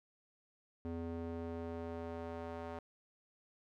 square tone with band-pass filter sweep, 83.4 Hz, E2, 21 cents sharp, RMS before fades -43 dBFS, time 0.85-2.79 s, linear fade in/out 0 ms, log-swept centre 310 to 710 Hz, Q 1.1, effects none

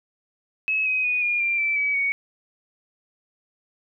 sine tone with pitch steps, 2576 / 2524 / 2474 / 2424 / 2376 / 2328 / 2282 / 2236 Hz, E7 / D#7 / D#7 / D#7 / D7 / D7 / C#7 / C#7, -41 / +24 / -10 / -46 / +20 / -16 / +50 / +14 cents, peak -20 dBFS, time 0.68-2.12 s, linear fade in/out 0 ms, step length 180 ms, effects none

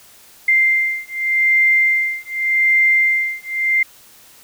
sine beating tone pair, 2093 / 2093.85 Hz, C7 / C7, 0 / +1 cents, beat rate 0.85 Hz, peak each -16 dBFS, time 0.48-3.83 s, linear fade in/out 5 ms, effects white hiss -46 dBFS RMS until 4.43 s

